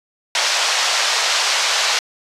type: band-pass noise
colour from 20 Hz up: white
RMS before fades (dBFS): -18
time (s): 0.35-1.99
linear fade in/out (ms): 2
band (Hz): 570 to 6000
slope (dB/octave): 24
effects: resampled to 32000 Hz